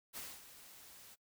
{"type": "noise with ADSR envelope", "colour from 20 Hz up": "white", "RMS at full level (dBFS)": -45, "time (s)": [0.13, 1.16], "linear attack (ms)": 38, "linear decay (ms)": 230, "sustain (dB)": -12, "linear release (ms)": 27, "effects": ["noise-tail reverb RT60 0.1 s tail -22 dB re dry"]}